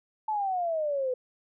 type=exponential sweep; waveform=sine; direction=down; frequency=880 to 497 Hz; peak=-26 dBFS; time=0.28-1.14 s; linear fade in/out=5 ms; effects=none